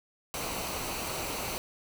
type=noise with comb filter; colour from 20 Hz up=pink; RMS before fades=-35 dBFS; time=0.34-1.58 s; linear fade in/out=0 ms; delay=0.58 ms; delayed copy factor=-0.5; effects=none